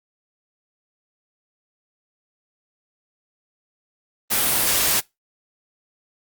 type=noise; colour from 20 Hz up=white; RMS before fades=-19 dBFS; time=4.3-5.01 s; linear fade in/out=20 ms; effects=noise-tail reverb RT60 0.2 s tail -24 dB re dry + Opus 32 kbps